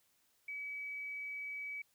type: tone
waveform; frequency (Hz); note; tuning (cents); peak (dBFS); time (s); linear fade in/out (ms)
sine; 2282; C#7; +50; -40; 0.48-1.82; 5
effects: white hiss -74 dBFS RMS until 1.94 s